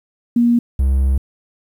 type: tone pair in turn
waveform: sine / triangle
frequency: 237.6 / 66.83 Hz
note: A#3 / C2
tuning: +33 / +37 cents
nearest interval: octave + minor seventh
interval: 2196 cents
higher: first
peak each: -10 dBFS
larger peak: neither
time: 0.36-0.59 / 0.79-1.18 s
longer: second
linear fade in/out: 5 ms
effects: 8-bit